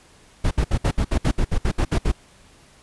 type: noise bursts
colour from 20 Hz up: brown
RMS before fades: -18 dBFS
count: 13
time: 0.44-2.119 s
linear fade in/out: 10 ms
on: 71 ms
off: 63 ms
effects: pink hiss -52 dBFS RMS until 2.82 s + resampled to 24000 Hz